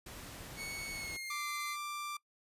pink noise, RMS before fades -48 dBFS, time 0.06-1.17 s, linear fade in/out 5 ms
sawtooth tone with pitch glide, 2217 to 2069 Hz, C#7 to C7, 0 to -20 cents, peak -37 dBFS, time 0.56-1.77 s, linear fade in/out 50 ms, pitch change -120 cents, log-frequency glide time 0.92-1.45 s
sawtooth tone, 1180 Hz, D6, 8 cents sharp, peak -35 dBFS, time 1.3-2.17 s, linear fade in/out 5 ms
effects noise-tail reverb RT60 0.1 s tail -21 dB re dry + resampled to 32000 Hz

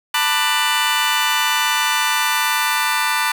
20% pulse chord, B minor seventh, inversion third, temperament just, 889 / 987.8 / 1185.3 / 1481.6 Hz, A5 / B5 / D6 / F#6, +18 / 0 / +16 / +2 cents, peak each -17 dBFS, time 0.14-3.32 s, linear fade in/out 5 ms, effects none

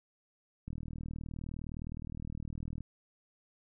click train, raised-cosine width 5 ms, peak -29 dBFS, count 85, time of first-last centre 0.68-2.807 s, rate 39.5 Hz, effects none

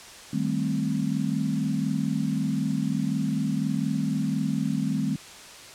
sine chord, A half-diminished seventh, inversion second, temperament equal, 155.56 / 196 / 220 / 261.6 Hz, Eb3 / G3 / A3 / C4, 0 / 0 / 0 / 0 cents, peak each -29 dBFS, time 0.33-5.16 s, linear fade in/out 5 ms, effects white hiss -44 dBFS RMS until 5.74 s + low-pass 8000 Hz 12 dB/octave

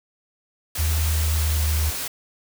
white noise, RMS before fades -29 dBFS, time 0.75-2.08 s, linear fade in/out 5 ms
sine tone with pitch glide, 78.7 to 76.59 Hz, D#2 to D#2, +20 to -27 cents, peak -19 dBFS, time 0.78-1.91 s, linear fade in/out 20 ms, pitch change -47 cents, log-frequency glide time 1.07-1.77 s
effects none

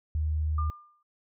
sine tone, 77.1 Hz, D#2, 15 cents flat, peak -25 dBFS, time 0.15-0.7 s, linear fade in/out 0 ms
sine tone with exponential decay, 1200 Hz, D6, 37 cents sharp, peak -30 dBFS, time 0.58-1.03 s, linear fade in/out 5 ms, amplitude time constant 97 ms
effects none

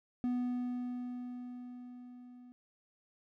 triangle tone with level ramp, 246.9 Hz, B3, in tune, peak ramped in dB -28 to -50 dBFS, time 0.24-2.52 s, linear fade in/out 0 ms, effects none

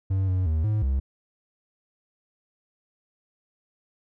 triangle tone with pitch steps, 95.9 / 92.6 / 78.8 / 107 / 66.9 Hz, G2 / F#2 / D#2 / A2 / C2, -37 / +2 / +23 / -48 / +39 cents, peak -19 dBFS, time 0.1-1 s, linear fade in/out 10 ms, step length 180 ms, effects none

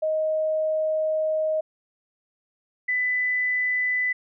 sine tone pair in turn, 626 / 1997.2 Hz, D#5 / B6, +10 / +19 cents, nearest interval octave + minor sixth, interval 2009 cents, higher second, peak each -21 / -21 dBFS, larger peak neither, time 0.02-1.61 / 2.88-4.13 s, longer first, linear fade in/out 10 ms, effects none

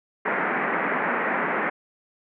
white band-pass noise, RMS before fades -25 dBFS, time 0.25-1.7 s, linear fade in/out 10 ms, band 170 to 2100 Hz, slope 48 dB/octave, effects none

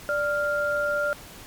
sine tone pair together, 587.3 / 1396.8 Hz, D5 / F6, 0 / 0 cents, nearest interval octave + minor third, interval 1500 cents, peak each -25 dBFS, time 0.09-1.13 s, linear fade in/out 0 ms, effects pink hiss -44 dBFS RMS until 1.46 s + MP3 96 kbps

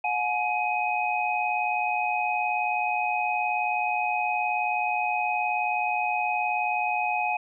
sine tone cluster, 725 / 844 / 2512 Hz, F#5 / G#5 / D#7, -35 / +28 / +16 cents, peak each -28 dBFS, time 0.04-7.37 s, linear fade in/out 5 ms, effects none

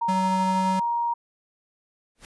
sine tone with pitch glide, 932.3 to 941.5 Hz, A#5 to A#5, 0 to +17 cents, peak -22 dBFS, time 0.01-1.14 s, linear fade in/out 10 ms, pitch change +17 cents, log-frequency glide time 0.49-0.9 s
square tone, 189 Hz, F#3, 37 cents sharp, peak -25 dBFS, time 0.08-0.8 s, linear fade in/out 10 ms
pink noise with exponential growth, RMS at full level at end -39 dBFS, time 2.15-2.25 s, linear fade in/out 1 ms, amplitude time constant 20 ms
effects resampled to 24000 Hz

